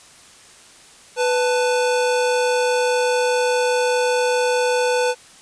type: tone pair together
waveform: square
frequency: 496.1 / 884 Hz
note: B4 / A5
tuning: +8 / +8 cents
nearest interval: minor seventh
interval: 1000 cents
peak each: -18 / -24 dBFS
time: 1.16-5.15 s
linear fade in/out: 50 ms
effects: white hiss -46 dBFS RMS until 5.41 s + resampled to 22050 Hz